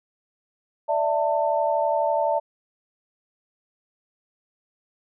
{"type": "chord", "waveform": "sine", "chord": "D suspended second", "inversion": "none", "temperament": "equal with one note detuned", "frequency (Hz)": [587.3, 659.3, 894.3], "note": ["D5", "E5", "A5"], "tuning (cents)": [0, 0, 28], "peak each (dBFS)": -24, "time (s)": [0.88, 2.4], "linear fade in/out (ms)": 20, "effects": []}